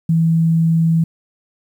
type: tone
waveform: sine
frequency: 163.9 Hz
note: E3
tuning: 10 cents flat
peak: -11 dBFS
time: 0.09-1.04 s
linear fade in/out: 5 ms
effects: 8-bit